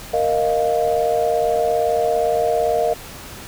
sine chord, Bb suspended fourth, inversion none, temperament just, 466.2 / 621.6 / 699.2 Hz, Bb4 / Eb5 / F5, 0 / -2 / +2 cents, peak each -20 dBFS, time 0.13-2.94 s, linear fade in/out 10 ms, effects pink hiss -36 dBFS RMS until 3.47 s

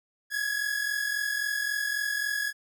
45% pulse tone pair together, 1661.2 / 1704.9 Hz, G#6 / G#6, 0 / +45 cents, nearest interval unison, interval 45 cents, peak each -29 / -32 dBFS, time 0.3-2.53 s, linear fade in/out 50 ms, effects none

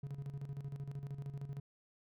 triangle tone with tremolo, 139.9 Hz, C#3, 16 cents sharp, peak -37 dBFS, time 0.03-1.6 s, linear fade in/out 5 ms, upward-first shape square, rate 13 Hz, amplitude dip 65%, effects none

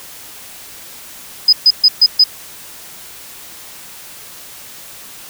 sine tone bursts, 5010 Hz, D#8, 11 cents sharp, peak -4 dBFS, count 5, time 1.48-2.24 s, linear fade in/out 5 ms, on 48 ms, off 130 ms, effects white hiss -35 dBFS RMS until 5.29 s

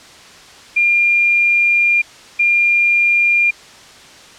sine tone bursts at uneven times, 2400 Hz, D7, 37 cents sharp, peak -10 dBFS, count 2, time 0.76-2.02 / 2.39-3.51 s, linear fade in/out 10 ms, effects white hiss -40 dBFS RMS until 4.38 s + low-pass 6000 Hz 12 dB/octave

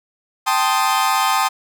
40% pulse chord, A half-diminished seventh, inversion third, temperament equal, 784 / 880 / 1046.5 / 1244.5 Hz, G5 / A5 / C6 / Eb6, 0 / 0 / 0 / 0 cents, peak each -20 dBFS, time 0.46-1.49 s, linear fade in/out 20 ms, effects none

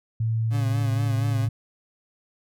sine tone with pitch glide, 112.6 to 111.05 Hz, A2 to A2, +40 to +16 cents, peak -21 dBFS, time 0.2-1.49 s, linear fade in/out 5 ms, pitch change -24 cents, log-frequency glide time 0.66-0.77 s
30% pulse tone with vibrato, 138.59 Hz, C#3, in tune, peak -26 dBFS, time 0.5-1.49 s, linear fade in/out 50 ms, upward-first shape sine, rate 4.2 Hz, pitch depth 56 cents each way
effects none

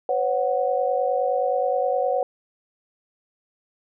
sine chord, B suspended second, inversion none, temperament equal with one note detuned, 504.8 / 554.4 / 740 Hz, B4 / C#5 / F#5, +38 / 0 / 0 cents, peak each -24 dBFS, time 0.09-2.23 s, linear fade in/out 2 ms, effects none

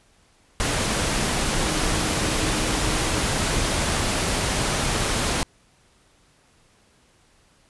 sine tone in noise, 311.1 Hz, D#4, in tune, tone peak -32 dBFS, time 1.64-3.23 s, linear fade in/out 0 ms, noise pink, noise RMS -23 dBFS, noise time 0.6-5.43 s, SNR -12 dB, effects pink hiss -59 dBFS RMS until 7.69 s + resampled to 24000 Hz

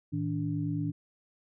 sine tone cluster, 109.3 / 158.3 / 289.5 Hz, A2 / D#3 / D4, -11 / +30 / -25 cents, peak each -35 / -32 / -33 dBFS, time 0.12-0.92 s, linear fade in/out 20 ms, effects none

